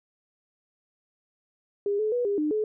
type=tone with pitch steps; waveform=sine; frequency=405.4 / 430.1 / 487.5 / 404.6 / 302.5 / 428.4 Hz; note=G#4 / A4 / B4 / G#4 / D#4 / A4; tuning=-42 / -39 / -23 / -45 / -49 / -46 cents; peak=-23 dBFS; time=1.86-2.64 s; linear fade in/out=2 ms; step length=130 ms; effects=none